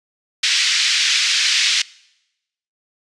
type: band-pass noise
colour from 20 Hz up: white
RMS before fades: -17 dBFS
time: 0.43-1.82 s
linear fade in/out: 5 ms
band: 1900 to 5400 Hz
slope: 24 dB/octave
effects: noise-tail reverb RT60 0.9 s tail -23 dB re dry + resampled to 22050 Hz